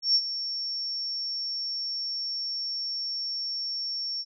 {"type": "tone with ADSR envelope", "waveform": "sine", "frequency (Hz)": 5470, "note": "F8", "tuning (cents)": -37, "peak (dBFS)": -17, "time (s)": [0.02, 4.25], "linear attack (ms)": 130, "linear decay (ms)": 56, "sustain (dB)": -12, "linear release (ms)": 47, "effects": []}